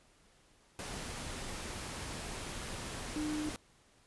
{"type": "tone in noise", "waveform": "sine", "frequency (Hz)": 303.4, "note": "D#4", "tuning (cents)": -44, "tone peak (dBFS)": -34, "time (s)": [3.16, 3.49], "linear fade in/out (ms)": 0, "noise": "pink", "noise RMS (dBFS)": -42, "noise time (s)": [0.79, 3.56], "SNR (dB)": 5, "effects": ["pink hiss -66 dBFS RMS until 4.06 s", "resampled to 24000 Hz"]}